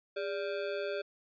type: ring-modulated tone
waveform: square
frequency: 493.9 Hz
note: B4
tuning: in tune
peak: -31 dBFS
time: 0.16-1.02 s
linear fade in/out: 10 ms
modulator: 87.6 Hz
effects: resampled to 11025 Hz